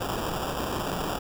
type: noise with sample-and-hold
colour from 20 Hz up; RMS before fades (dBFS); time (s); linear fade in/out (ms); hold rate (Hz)
violet; -30; 0-1.19; 10; 2100
effects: none